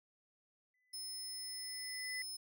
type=tone with exponential growth; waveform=sine; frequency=2003 Hz; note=B6; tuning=24 cents sharp; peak=-39 dBFS; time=0.74-2.22 s; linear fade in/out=2 ms; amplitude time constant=320 ms
type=tone; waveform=25% pulse; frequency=5200 Hz; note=E8; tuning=24 cents flat; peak=-38 dBFS; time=0.93-2.37 s; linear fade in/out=10 ms
effects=none